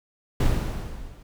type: noise with level ramp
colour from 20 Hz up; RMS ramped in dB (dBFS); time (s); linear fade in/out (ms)
brown; -18 to -45; 0.4-1.23; 5
effects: none